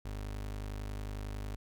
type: tone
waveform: 30% pulse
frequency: 51 Hz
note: G#1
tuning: 31 cents flat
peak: -35 dBFS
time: 0.05-1.56 s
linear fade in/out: 5 ms
effects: none